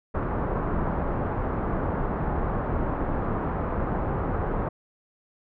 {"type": "low-pass noise", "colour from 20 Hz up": "pink", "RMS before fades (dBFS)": -27, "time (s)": [0.14, 4.69], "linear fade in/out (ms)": 10, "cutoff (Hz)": 1300, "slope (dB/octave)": 24, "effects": []}